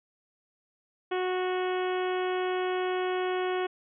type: harmonic tone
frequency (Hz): 367.5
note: F#4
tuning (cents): -12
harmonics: 1 / 2 / 3 / 4 / 5 / 6 / 7 / 8 / 9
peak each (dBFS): -28 / -34 / -38 / -40 / -42 / -44 / -45 / -46 / -47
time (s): 1.11-3.67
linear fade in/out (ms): 10
effects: none